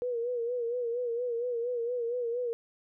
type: tone with vibrato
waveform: sine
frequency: 479.4 Hz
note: A#4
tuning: 48 cents sharp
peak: -29 dBFS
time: 0.02-2.53 s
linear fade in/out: 0 ms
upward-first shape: sine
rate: 4.3 Hz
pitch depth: 68 cents each way
effects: none